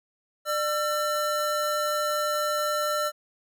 square tone pair together, 598 / 1347.9 Hz, D5 / E6, +31 / +38 cents, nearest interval octave + major second, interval 1407 cents, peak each -28 dBFS, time 0.45-3.12 s, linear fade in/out 50 ms, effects none

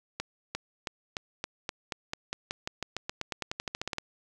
accelerating click train, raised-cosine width 0.2 ms, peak -15 dBFS, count 25, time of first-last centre 0.2-3.984 s, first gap 350 ms, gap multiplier 0.92, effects none

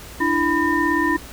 sine tone cluster, 297.1 / 334.7 / 995 / 1820 Hz, D4 / E4 / B5 / A#6, +20 / +26 / +13 / -42 cents, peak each -22 dBFS, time 0.2-1.17 s, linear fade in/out 10 ms, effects added 59 Hz sine -41 dBFS peak until 1.32 s + pink hiss -39 dBFS RMS until 1.32 s

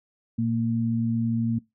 sine tone pair together, 116.84 / 229.4 Hz, A#2 / A#3, +4 / -28 cents, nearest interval octave, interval 1168 cents, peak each -27 / -23 dBFS, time 0.38-1.59 s, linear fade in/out 10 ms, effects noise-tail reverb RT60 0.2 s tail -22 dB re dry

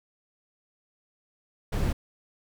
brown noise, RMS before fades -26 dBFS, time 1.72-1.93 s, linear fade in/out 10 ms, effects none

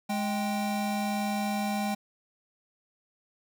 square tone pair together, 208.8 / 786 Hz, G#3 / G5, +10 / +4 cents, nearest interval octave + major seventh, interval 2294 cents, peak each -30 / -33 dBFS, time 0.09-1.95 s, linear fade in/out 10 ms, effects none

